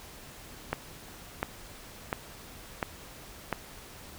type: click train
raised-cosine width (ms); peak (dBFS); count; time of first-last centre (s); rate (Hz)
0.5; -13; 5; 0.73-3.527; 1.43
effects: pink hiss -48 dBFS RMS until 4.18 s